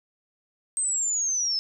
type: linear sweep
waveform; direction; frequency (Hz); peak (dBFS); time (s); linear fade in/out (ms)
sine; down; 8372 to 5160; -23; 0.77-1.59; 0
effects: none